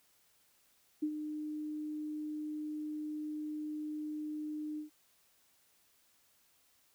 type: tone with ADSR envelope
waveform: sine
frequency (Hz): 303.6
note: D#4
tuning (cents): -42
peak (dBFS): -29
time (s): 1.02-4.9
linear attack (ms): 11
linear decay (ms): 71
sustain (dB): -8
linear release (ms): 120
effects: white hiss -70 dBFS RMS until 6.94 s